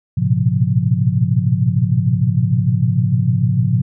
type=tone cluster; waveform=sine; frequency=105.5 / 118.6 / 125.3 / 138.5 / 176.1 Hz; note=G#2 / A#2 / B2 / C#3 / F3; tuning=+28 / +30 / +25 / -1 / +15 cents; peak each=-19 dBFS; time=0.17-3.82 s; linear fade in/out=10 ms; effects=none